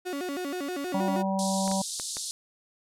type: tone with vibrato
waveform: 35% pulse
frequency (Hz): 320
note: D#4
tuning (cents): +49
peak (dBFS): -29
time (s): 0.05-1.23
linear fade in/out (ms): 20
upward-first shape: square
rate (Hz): 6.3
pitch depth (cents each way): 220
type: harmonic tone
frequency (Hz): 192.7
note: G3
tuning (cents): -29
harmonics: 1 / 3 / 4 / 5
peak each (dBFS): -27 / -32 / -33 / -34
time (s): 0.94-1.82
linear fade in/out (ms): 5
type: band-pass noise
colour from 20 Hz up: white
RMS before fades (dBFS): -35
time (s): 1.39-2.31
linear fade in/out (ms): 0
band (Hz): 3700 to 9800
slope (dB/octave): 48
type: clicks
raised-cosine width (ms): 0.5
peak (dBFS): -23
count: 4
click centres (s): 1.678 / 1.715 / 1.998 / 2.169
effects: none